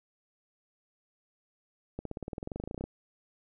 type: accelerating click train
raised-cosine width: 2 ms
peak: -23 dBFS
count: 20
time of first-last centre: 1.99-2.84 s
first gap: 63 ms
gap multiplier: 0.96
effects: none